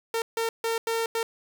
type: tone bursts at uneven times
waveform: sawtooth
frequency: 455.7 Hz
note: A#4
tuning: 39 cents flat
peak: -21 dBFS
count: 5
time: 0.14-0.22 / 0.37-0.49 / 0.64-0.78 / 0.87-1.06 / 1.15-1.23 s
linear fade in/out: 2 ms
effects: none